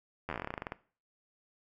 slowing click train, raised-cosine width 0.5 ms, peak -21 dBFS, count 17, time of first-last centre 0.29-0.721 s, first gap 11 ms, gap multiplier 1.11, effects noise-tail reverb RT60 0.4 s tail -18 dB re dry

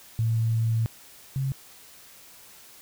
sine tone pair in turn, 113.2 / 134.62 Hz, A2 / C3, +50 / +50 cents, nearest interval minor third, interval 300 cents, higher second, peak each -21 / -24 dBFS, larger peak first, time 0.19-0.86 / 1.36-1.52 s, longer first, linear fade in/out 0 ms, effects white hiss -50 dBFS RMS until 2.81 s

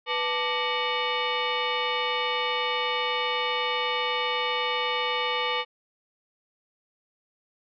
sine tone with frequency modulation, 880 Hz, A5, in tune, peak -24 dBFS, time 0.06-5.65 s, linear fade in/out 50 ms, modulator 687 Hz, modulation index 3.8, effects none

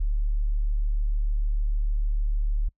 sine tone, 36.71 Hz, D1, in tune, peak -21 dBFS, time 0-2.69 s, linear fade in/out 10 ms, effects noise-tail reverb RT60 0.1 s tail -25 dB re dry

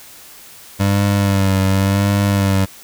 25% pulse tone with vibrato, 98.3 Hz, G2, 5 cents sharp, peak -9 dBFS, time 0.79-2.66 s, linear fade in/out 20 ms, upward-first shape sine, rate 0.91 Hz, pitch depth 43 cents each way, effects white hiss -40 dBFS RMS until 2.83 s

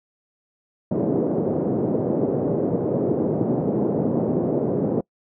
white band-pass noise, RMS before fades -22 dBFS, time 0.91-5.01 s, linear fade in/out 5 ms, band 130 to 490 Hz, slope 24 dB/octave, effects noise-tail reverb RT60 0.1 s tail -25 dB re dry

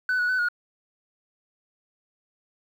sine tone with pitch steps, 1502 / 1464 / 1507 / 1441 Hz, F#6 / F#6 / F#6 / F#6, +26 / -19 / +31 / -46 cents, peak -19 dBFS, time 0.09-0.486 s, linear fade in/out 2 ms, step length 99 ms, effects tanh soft clip ceiling -20 dBFS + 9-bit

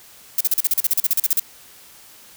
violet noise bursts, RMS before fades -17 dBFS, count 16, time 0.38-1.397 s, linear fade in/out 2 ms, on 27 ms, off 39 ms, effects white hiss -46 dBFS RMS until 2.36 s

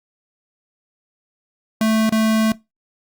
square tone with dropouts, 220 Hz, A3, in tune, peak -15 dBFS, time 1.81-2.52 s, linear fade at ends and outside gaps 2 ms, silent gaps 2.094-2.123 s, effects noise-tail reverb RT60 0.2 s tail -20 dB re dry + Opus 48 kbps

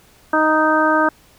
harmonic tone, 311.1 Hz, D#4, in tune, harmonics 1 / 2 / 3 / 4 / 5, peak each -19 / -19 / -19 / -19 / -19 dBFS, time 0.33-1.09 s, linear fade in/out 5 ms, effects pink hiss -51 dBFS RMS until 1.38 s

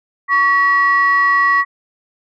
sine tone pair together, 1125.5 / 1927 Hz, C#6 / B6, +26 / -43 cents, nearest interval major sixth, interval 931 cents, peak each -12 dBFS, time 0.28-1.65 s, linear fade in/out 50 ms, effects tanh soft clip ceiling -4 dBFS

